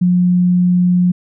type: tone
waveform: sine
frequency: 178.9 Hz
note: F3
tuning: 42 cents sharp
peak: -9 dBFS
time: 0.01-1.12 s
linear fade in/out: 10 ms
effects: none